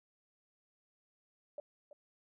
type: tone with echo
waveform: sine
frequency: 587.3 Hz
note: D5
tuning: in tune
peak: -40 dBFS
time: 1.58-1.6 s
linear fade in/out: 2 ms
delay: 330 ms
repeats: 1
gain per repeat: -12 dB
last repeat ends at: 1.93 s
effects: none